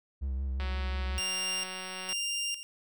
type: tone with vibrato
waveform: triangle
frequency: 66.6 Hz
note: C2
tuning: 31 cents sharp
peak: -28 dBFS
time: 0.21-1.2 s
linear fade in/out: 20 ms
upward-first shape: triangle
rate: 5.6 Hz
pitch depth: 61 cents each way
type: click train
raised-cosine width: 0.3 ms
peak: -25 dBFS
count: 285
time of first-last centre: 0.6-2.127 s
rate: 186 Hz
type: tone with tremolo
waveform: 20% pulse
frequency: 2794 Hz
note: F7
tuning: in tune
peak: -26 dBFS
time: 1.18-2.63 s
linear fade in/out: 0 ms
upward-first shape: square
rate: 1.1 Hz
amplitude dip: 70%
effects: none